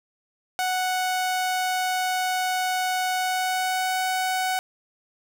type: tone with pitch glide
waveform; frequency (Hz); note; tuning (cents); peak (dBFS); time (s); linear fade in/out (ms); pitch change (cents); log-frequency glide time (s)
sawtooth; 740 to 746; F#5 to F#5; 0 to +14; -19; 0.59-4.59; 0; +14; 3.15-3.99
effects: none